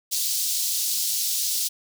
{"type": "high-pass noise", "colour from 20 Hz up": "pink", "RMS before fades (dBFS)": -25, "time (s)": [0.11, 1.69], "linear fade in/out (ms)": 20, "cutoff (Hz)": 4200, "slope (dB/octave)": 24, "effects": []}